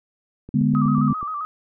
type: click train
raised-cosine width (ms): 3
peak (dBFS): -24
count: 7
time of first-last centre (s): 0.49-1.229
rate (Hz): 8.12
type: chord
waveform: sine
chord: G# diminished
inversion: second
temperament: equal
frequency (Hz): 146.83 / 207.7 / 246.9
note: D3 / G#3 / B3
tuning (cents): 0 / 0 / 0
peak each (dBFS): -20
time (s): 0.54-1.13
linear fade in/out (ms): 5
type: tone with vibrato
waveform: sine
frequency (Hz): 1215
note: D#6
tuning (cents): -42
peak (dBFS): -25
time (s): 0.75-1.45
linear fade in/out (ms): 0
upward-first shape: square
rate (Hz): 7.6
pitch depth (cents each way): 66
effects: none

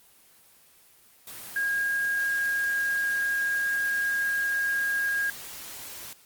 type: tone in noise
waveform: sine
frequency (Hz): 1629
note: G#6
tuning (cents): -34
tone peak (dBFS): -24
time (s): 1.56-5.3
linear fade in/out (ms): 2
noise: white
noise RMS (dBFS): -41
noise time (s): 1.27-6.13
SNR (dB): +14
effects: white hiss -57 dBFS RMS until 6.25 s + Opus 24 kbps

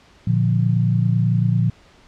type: chord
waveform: sine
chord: Bb major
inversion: none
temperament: equal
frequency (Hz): 116.54 / 146.83 / 174.61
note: Bb2 / D3 / F3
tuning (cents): 0 / 0 / 0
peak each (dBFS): -17 / -22 / -20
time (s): 0.27-1.7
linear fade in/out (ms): 5
effects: pink hiss -51 dBFS RMS until 2.07 s + low-pass 5000 Hz 12 dB/octave

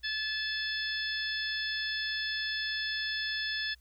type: harmonic tone with a mistuned harmonic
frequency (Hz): 865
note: A5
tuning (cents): -30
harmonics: 2 / 3 / 4 / 5 / 6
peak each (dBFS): -34 / -43 / -37 / -41 / -39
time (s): 0.03-3.75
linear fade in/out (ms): 20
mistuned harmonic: 3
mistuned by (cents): +21
effects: added 60 Hz sine -58 dBFS peak until 3.8 s + white hiss -71 dBFS RMS until 3.8 s

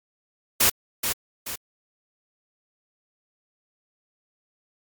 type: noise with echo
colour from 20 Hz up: white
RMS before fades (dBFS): -18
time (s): 0.6-0.7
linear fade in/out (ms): 10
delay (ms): 430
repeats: 2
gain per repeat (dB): -7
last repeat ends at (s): 1.56
effects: Opus 48 kbps

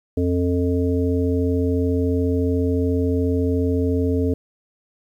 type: harmonic tone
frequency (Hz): 88.6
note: F2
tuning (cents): +25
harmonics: 1 / 3 / 5 / 7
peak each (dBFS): -21 / -21 / -23 / -34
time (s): 0.17-4.34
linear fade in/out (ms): 5
effects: 9-bit

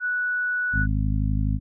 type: tone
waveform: sine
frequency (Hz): 1476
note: F#6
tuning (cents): -5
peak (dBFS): -22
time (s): 0-0.87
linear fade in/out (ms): 50
type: harmonic tone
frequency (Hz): 52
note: G#1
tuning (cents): +3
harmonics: 1 / 2 / 3 / 4 / 5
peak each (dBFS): -23 / -25 / -30 / -31 / -32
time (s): 0.72-1.6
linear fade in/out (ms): 50
effects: none

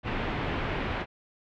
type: low-pass noise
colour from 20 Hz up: pink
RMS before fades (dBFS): -31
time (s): 0.03-1.06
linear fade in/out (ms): 50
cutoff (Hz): 2900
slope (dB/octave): 24
effects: none

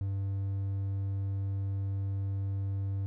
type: tone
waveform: triangle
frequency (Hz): 98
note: G2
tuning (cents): 0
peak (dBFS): -28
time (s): 0.01-3.06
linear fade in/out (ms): 0
effects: none

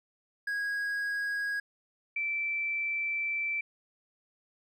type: tone pair in turn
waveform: triangle / sine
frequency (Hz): 1648 / 2331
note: G#6 / D7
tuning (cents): -14 / -14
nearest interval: tritone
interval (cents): 600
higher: second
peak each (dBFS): -28 / -29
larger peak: first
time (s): 0.47-1.6 / 2.16-3.61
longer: second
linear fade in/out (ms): 5
effects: none

